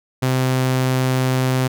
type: tone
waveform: sawtooth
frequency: 129.4 Hz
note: C3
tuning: 19 cents flat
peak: -12 dBFS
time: 0.22-1.68 s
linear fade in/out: 10 ms
effects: none